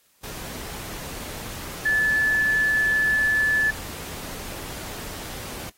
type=tone in noise; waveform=sine; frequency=1735 Hz; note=A6; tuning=25 cents flat; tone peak=-18 dBFS; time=1.85-3.71 s; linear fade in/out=10 ms; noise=pink; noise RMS=-36 dBFS; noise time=0.23-5.7 s; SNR=+15 dB; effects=white hiss -62 dBFS RMS until 5.77 s + AAC 48 kbps